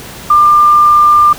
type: tone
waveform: sine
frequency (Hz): 1195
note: D6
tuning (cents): +30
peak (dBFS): -3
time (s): 0.3-1.33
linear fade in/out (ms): 5
effects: pink hiss -29 dBFS RMS until 1.38 s